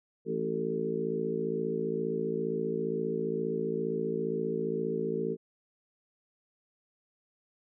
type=harmonic tone with a mistuned harmonic; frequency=55 Hz; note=A1; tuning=in tune; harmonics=3 / 4 / 5 / 6 / 7 / 8; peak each=-38 / -37 / -40 / -41 / -34 / -33 dBFS; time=0.25-5.37 s; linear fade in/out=50 ms; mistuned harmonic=8; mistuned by=+28 cents; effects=none